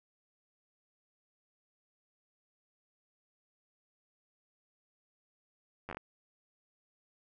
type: slowing click train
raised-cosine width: 0.5 ms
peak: -26 dBFS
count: 6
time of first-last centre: 5.89-5.97 s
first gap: 10 ms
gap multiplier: 1.24
effects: none